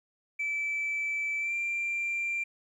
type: tone with pitch glide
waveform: sine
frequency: 2316 to 2369 Hz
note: D7 to D7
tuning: -25 to +14 cents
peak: -27 dBFS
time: 0.39-2.44 s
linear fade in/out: 10 ms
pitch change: +39 cents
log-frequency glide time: 1.39-1.54 s
effects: tanh soft clip ceiling -26 dBFS + 11-bit

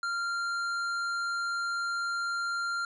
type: tone with hard clipping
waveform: triangle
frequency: 1388 Hz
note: F6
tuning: 11 cents flat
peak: -31 dBFS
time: 0.03-2.85 s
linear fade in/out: 2 ms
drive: 13 dB
effects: resampled to 24000 Hz

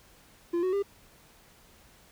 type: tone with pitch steps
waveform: triangle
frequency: 343.9 / 370.7 / 399.6 Hz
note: F4 / F#4 / G4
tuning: -27 / +3 / +33 cents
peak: -23 dBFS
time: 0.53-0.827 s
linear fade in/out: 10 ms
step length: 99 ms
effects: pink hiss -58 dBFS RMS until 2.11 s

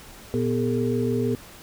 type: tone cluster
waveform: sine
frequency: 118.5 / 245.5 / 404.5 / 450.8 Hz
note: A#2 / B3 / G#4 / A4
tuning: +29 / -10 / -46 / +42 cents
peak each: -27 / -25 / -27 / -28 dBFS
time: 0.34-1.35 s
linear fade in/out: 0 ms
effects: pink hiss -45 dBFS RMS until 1.62 s

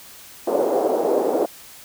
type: band-pass noise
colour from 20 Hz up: white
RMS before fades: -20 dBFS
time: 0.47-1.46 s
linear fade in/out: 5 ms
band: 340 to 600 Hz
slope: 24 dB/octave
effects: white hiss -43 dBFS RMS until 1.84 s

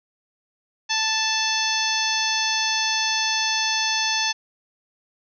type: harmonic tone with a mistuned harmonic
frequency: 880 Hz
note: A5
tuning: in tune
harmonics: 1 / 2 / 3 / 4 / 5 / 6 / 7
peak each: -28 / -28 / -28 / -28 / -28 / -28 / -28 dBFS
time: 0.89-4.33 s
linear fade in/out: 20 ms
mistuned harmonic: 4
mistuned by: -26 cents
effects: none

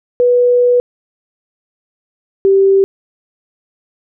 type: tone pair in turn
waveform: sine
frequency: 490 / 389.6 Hz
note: B4 / G4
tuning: -14 / -11 cents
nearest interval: major third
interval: 397 cents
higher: first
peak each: -7 / -6 dBFS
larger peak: second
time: 0.2-0.8 / 2.45-2.84 s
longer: first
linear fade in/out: 0 ms
effects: none

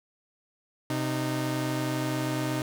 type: tone pair together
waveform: sawtooth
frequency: 129.48 / 307.5 Hz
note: C3 / D#4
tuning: -18 / -20 cents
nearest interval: octave + minor third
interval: 1498 cents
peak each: -26 dBFS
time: 0.9-2.62 s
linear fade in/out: 2 ms
effects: none

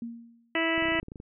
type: tone with exponential decay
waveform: sine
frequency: 233.1 Hz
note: A#3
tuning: in tune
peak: -31 dBFS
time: 0.02-0.58 s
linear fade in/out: 2 ms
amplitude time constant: 120 ms
type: harmonic tone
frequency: 327.9 Hz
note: E4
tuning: 9 cents flat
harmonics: 1 / 2 / 3 / 4 / 5 / 6 / 7 / 8 / 9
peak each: -29 / -32 / -37 / -37 / -39 / -29 / -39 / -34 / -36 dBFS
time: 0.55-1 s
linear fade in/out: 2 ms
type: clicks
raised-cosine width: 3 ms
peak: -29 dBFS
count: 12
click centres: 0.779 / 0.824 / 0.855 / 0.885 / 0.921 / 0.952 / 0.989 / 1.03 / 1.084 / 1.119 / 1.158 / 1.201 s
effects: none

